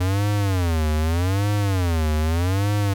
square tone with vibrato, 89.1 Hz, F2, 35 cents sharp, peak -19 dBFS, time 0-2.94 s, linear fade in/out 10 ms, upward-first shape sine, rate 0.82 Hz, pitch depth 260 cents each way, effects none

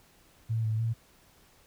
sine tone with pitch steps, 112.8 / 109.8 / 114.1 Hz, A2 / A2 / A#2, +44 / -3 / -37 cents, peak -26 dBFS, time 0.49-0.94 s, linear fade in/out 20 ms, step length 150 ms, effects pink hiss -61 dBFS RMS until 1.66 s

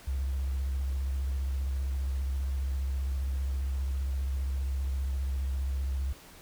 triangle tone with vibrato, 67.1 Hz, C2, 44 cents sharp, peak -24 dBFS, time 0.07-6.13 s, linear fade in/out 10 ms, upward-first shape sine, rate 15 Hz, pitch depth 57 cents each way, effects tanh soft clip ceiling -26 dBFS + pink hiss -52 dBFS RMS until 6.41 s

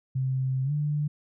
sine tone with pitch glide, 131.3 to 148.23 Hz, C3 to D3, +6 to +16 cents, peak -24 dBFS, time 0.15-1.08 s, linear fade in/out 10 ms, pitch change +210 cents, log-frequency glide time 0.64-0.72 s, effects none

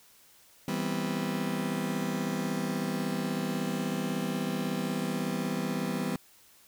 35% pulse chord, C major seventh, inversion first, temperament just, 163.52 / 196.22 / 245.3 / 261.6 Hz, E3 / G3 / B3 / C4, -14 / +2 / -12 / 0 cents, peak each -34 / -32 / -33 / -36 dBFS, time 0.68-6.16 s, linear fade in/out 2 ms, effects white hiss -59 dBFS RMS until 6.67 s

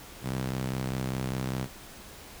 sawtooth tone with high-pass filter, 65 Hz, C2, 11 cents flat, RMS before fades -32 dBFS, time 0.22-1.68 s, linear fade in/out 50 ms, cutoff 140 Hz, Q 1.7, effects pink hiss -47 dBFS RMS until 2.4 s

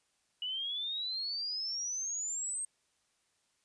sine exponential sweep, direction up, 2925 to 8480 Hz, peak -34 dBFS, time 0.42-2.65 s, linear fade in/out 2 ms, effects white hiss -75 dBFS RMS until 3.64 s + resampled to 22050 Hz

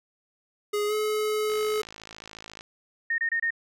square tone with pitch glide, 415.3 to 427.2 Hz, G#4 to G#4, 0 to +49 cents, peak -25 dBFS, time 0.73-1.82 s, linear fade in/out 10 ms, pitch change +49 cents, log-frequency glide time 0.87-0.93 s
click train, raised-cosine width 0.2 ms, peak -24 dBFS, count 61, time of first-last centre 1.5-2.609 s, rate 54.1 Hz
sine tone bursts, 1841 Hz, A#6, 22 cents flat, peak -23 dBFS, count 4, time 3.1-3.506 s, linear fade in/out 5 ms, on 82 ms, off 26 ms
effects none

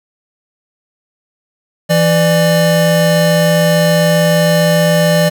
square tone pair together, 166.4 / 594.5 Hz, E3 / D5, +17 / +21 cents, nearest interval octave + minor seventh, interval 2204 cents, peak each -12 dBFS, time 1.89-5.3 s, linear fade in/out 20 ms, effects 7-bit

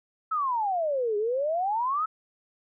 sine exponential two-way sweep, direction down then up, 1322 to 405.9 to 1322 Hz, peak -24 dBFS, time 0.31-2.06 s, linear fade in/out 10 ms, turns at 1.17 s, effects none

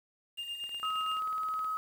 triangle tone with tremolo, 2813 Hz, F7, 12 cents sharp, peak -33 dBFS, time 0.37-1.2 s, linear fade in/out 20 ms, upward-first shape sine, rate 8.5 Hz, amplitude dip 55%
click train, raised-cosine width 0.3 ms, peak -35 dBFS, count 20, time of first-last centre 0.64-1.645 s, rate 18.9 Hz
sine tone, 1273 Hz, D#6, 39 cents sharp, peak -31 dBFS, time 0.83-1.77 s, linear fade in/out 0 ms
effects 9-bit

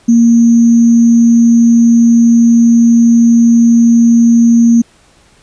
sine tone with sample-and-hold, 233.1 Hz, A#3, in tune, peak -3 dBFS, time 0.08-4.82 s, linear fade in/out 10 ms, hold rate 6300 Hz, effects pink hiss -47 dBFS RMS until 5.42 s + resampled to 22050 Hz

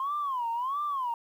sine tone with vibrato, 1045 Hz, C6, 2 cents flat, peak -27 dBFS, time 0-1.14 s, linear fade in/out 2 ms, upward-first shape sine, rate 1.5 Hz, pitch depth 220 cents each way, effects tanh soft clip ceiling -24 dBFS + 10-bit

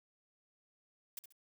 blue noise with echo, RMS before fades -44 dBFS, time 1.17-1.19 s, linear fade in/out 2 ms, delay 67 ms, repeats 2, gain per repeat -10 dB, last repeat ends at 1.324 s, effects none

